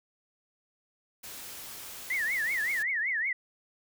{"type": "noise", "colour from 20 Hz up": "white", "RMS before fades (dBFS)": -43, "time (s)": [1.23, 2.83], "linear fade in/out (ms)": 10}
{"type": "tone with vibrato", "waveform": "sine", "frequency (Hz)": 1936, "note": "B6", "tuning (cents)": -35, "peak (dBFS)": -27, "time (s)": [2.1, 3.33], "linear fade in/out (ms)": 5, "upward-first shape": "triangle", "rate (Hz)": 5.3, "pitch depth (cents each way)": 260}
{"effects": []}